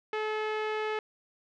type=tone with low-pass filter; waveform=sawtooth; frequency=430.6 Hz; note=A4; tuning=37 cents flat; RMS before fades=-32 dBFS; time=0.13-0.99 s; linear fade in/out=2 ms; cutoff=2500 Hz; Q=1.4; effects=none